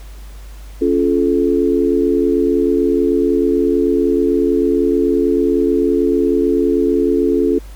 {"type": "chord", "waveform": "sine", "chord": "Db augmented", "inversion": "none", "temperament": "just", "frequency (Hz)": [277.2, 346.5, 433.1], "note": ["Db4", "F4", "A4"], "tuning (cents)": [0, -14, -27], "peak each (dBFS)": -16, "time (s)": [0.81, 7.59], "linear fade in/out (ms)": 10, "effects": ["added 50 Hz sine -31 dBFS peak until 7.75 s", "pink hiss -45 dBFS RMS until 7.75 s"]}